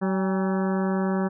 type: harmonic tone with a mistuned harmonic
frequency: 190 Hz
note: F#3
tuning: 46 cents sharp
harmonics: 1 / 2 / 3 / 4 / 5 / 6 / 7 / 8 / 9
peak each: -23 / -29 / -33 / -35 / -37 / -39 / -40 / -41 / -42 dBFS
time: 0.01-1.29 s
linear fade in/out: 20 ms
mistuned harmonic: 4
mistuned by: +75 cents
effects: none

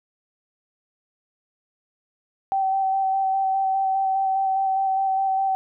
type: tone with vibrato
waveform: sine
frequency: 771 Hz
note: G5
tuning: 29 cents flat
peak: -19 dBFS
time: 2.52-5.55 s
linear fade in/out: 0 ms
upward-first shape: square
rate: 4.9 Hz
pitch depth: 13 cents each way
effects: none

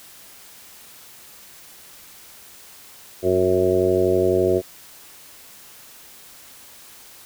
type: harmonic tone with a mistuned harmonic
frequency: 91.9 Hz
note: F#2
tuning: 11 cents flat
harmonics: 1 / 2 / 3 / 4 / 5 / 6 / 7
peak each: -28 / -30 / -29 / -18 / -23 / -25 / -25 dBFS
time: 3.22-4.62 s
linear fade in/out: 50 ms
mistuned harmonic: 7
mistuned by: +26 cents
effects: white hiss -45 dBFS RMS until 7.25 s

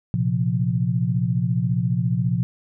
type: chord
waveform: sine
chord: Bb suspended second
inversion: none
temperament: just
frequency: 116.54 / 131.11 / 174.81 Hz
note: Bb2 / C3 / F3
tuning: 0 / +4 / +2 cents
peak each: -23 dBFS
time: 0.14-2.43 s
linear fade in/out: 0 ms
effects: none

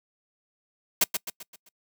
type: noise with echo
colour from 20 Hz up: white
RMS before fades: -20 dBFS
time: 1.01-1.04 s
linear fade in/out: 5 ms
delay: 130 ms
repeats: 5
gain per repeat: -7 dB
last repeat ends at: 1.69 s
effects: noise-tail reverb RT60 0.1 s tail -25 dB re dry + high-pass 100 Hz 12 dB/octave

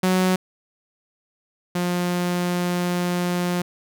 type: tone pair in turn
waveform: sawtooth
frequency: 185 / 177.12 Hz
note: F#3 / F3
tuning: 0 / +25 cents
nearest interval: minor second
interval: 75 cents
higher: first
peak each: -13 / -17 dBFS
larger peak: first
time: 0.03-0.36 / 1.75-3.62 s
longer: second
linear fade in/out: 5 ms
effects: none

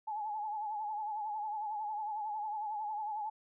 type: tone with vibrato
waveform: sine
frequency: 849 Hz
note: G#5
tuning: 38 cents sharp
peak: -35 dBFS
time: 0.07-3.3 s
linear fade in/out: 10 ms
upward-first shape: triangle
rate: 11 Hz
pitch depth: 76 cents each way
effects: none

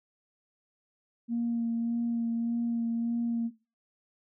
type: tone with vibrato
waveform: sine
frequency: 233.1 Hz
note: A#3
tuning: in tune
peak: -26 dBFS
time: 1.28-3.51 s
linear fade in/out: 50 ms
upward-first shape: sine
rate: 1.7 Hz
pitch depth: 16 cents each way
effects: noise-tail reverb RT60 0.3 s tail -19 dB re dry + tanh soft clip ceiling -22 dBFS

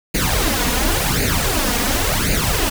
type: noise with flanger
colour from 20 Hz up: pink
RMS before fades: -18 dBFS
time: 0.14-2.7 s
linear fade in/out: 10 ms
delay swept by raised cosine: 0.44 to 4.24 ms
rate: 0.92 Hz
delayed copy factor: +0.75
effects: none

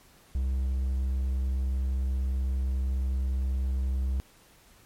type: tone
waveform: triangle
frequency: 65.41 Hz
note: C2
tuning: in tune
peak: -23 dBFS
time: 0.35-4.2 s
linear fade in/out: 0 ms
effects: pink hiss -58 dBFS RMS until 4.85 s + MP3 64 kbps

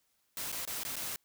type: noise with dropouts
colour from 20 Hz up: white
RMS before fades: -38 dBFS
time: 0.37-1.16 s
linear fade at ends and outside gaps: 1 ms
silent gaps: 0.518-0.525 / 0.652-0.675 / 0.834-0.85 / 0.957-0.965 s
effects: white hiss -75 dBFS RMS until 1.24 s

